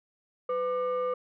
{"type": "tone pair together", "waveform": "sine", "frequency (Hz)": [502, 1194], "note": ["B4", "D6"], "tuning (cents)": [28, 28], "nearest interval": "octave + minor third", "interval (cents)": 1500, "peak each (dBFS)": [-26, -31], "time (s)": [0.49, 1.14], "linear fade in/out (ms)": 5, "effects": ["tanh soft clip ceiling -23 dBFS"]}